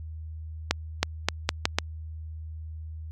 accelerating click train, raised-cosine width 0.2 ms, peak -3 dBFS, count 6, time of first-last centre 0.71-1.786 s, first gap 320 ms, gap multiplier 0.8, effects added 79 Hz sine -35 dBFS peak until 3.11 s + MP3 96 kbps

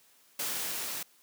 white noise with level ramp, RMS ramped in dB -33 to -37 dBFS, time 0.39-1.03 s, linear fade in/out 5 ms, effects white hiss -63 dBFS RMS until 1.22 s + high-pass 150 Hz 12 dB/octave

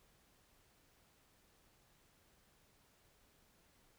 silence, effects pink hiss -71 dBFS RMS until 3.98 s

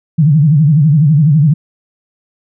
sine tone with vibrato, 150.5 Hz, D3, 43 cents sharp, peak -5 dBFS, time 0.18-1.54 s, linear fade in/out 10 ms, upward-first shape sine, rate 12 Hz, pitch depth 160 cents each way, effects none

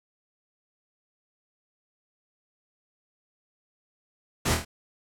pink noise with echo, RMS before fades -25 dBFS, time 4.45-4.55 s, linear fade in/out 10 ms, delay 25 ms, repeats 4, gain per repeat -4 dB, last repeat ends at 4.65 s, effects low-pass 11000 Hz 12 dB/octave

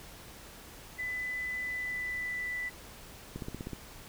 sine tone with pitch glide, 2000 to 1981.6 Hz, B6 to B6, +21 to +5 cents, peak -33 dBFS, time 0.98-2.7 s, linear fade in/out 20 ms, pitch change -16 cents, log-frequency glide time 1.55-2.52 s
click train, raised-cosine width 3 ms, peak -25 dBFS, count 7, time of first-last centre 3.36-3.733 s, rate 16.1 Hz
effects added 60 Hz sine -59 dBFS peak until 4.08 s + pink hiss -50 dBFS RMS until 4.08 s

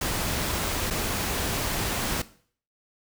pink noise with dropouts, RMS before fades -28 dBFS, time 0.01-2.22 s, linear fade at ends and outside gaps 5 ms, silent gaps 0.903-0.907 s, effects noise-tail reverb RT60 0.5 s tail -17 dB re dry

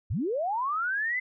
sine linear sweep, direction up, 65.3 to 2065 Hz, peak -26 dBFS, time 0.1-1.2 s, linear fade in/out 10 ms, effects none

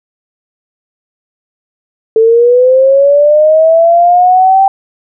sine linear sweep, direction up, 440 to 784 Hz, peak -3 dBFS, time 2.16-4.68 s, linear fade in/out 2 ms, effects none

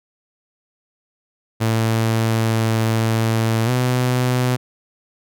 sawtooth tone with pitch glide, 112.4 to 125.44 Hz, A2 to B2, +37 to +27 cents, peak -12 dBFS, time 1.6-4.57 s, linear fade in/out 20 ms, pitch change +190 cents, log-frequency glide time 3.65-3.7 s, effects none

